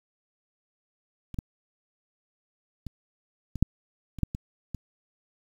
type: clicks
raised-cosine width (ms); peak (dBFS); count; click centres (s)
5; -27 / -16 / -24 / -21 / -6 / -27 / -10 / -20 / -21; 9; 1.343 / 1.388 / 2.867 / 3.557 / 3.626 / 4.187 / 4.233 / 4.349 / 4.747
effects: 8-bit